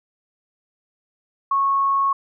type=tone; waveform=sine; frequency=1100 Hz; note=C#6; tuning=14 cents flat; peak=-16 dBFS; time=1.51-2.13 s; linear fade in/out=5 ms; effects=none